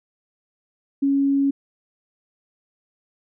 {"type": "tone", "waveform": "sine", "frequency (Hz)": 277.2, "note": "C#4", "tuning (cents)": 0, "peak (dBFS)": -16, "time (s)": [1.02, 1.51], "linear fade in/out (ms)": 10, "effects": []}